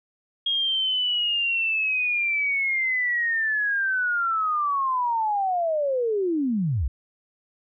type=linear sweep; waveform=sine; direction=down; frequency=3271 to 52.2 Hz; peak=-21 dBFS; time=0.46-6.88 s; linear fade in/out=5 ms; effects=none